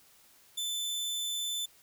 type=tone; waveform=sawtooth; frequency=3522 Hz; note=A7; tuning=1 cent sharp; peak=-29 dBFS; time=0.57-1.66 s; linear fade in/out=10 ms; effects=white hiss -61 dBFS RMS until 1.82 s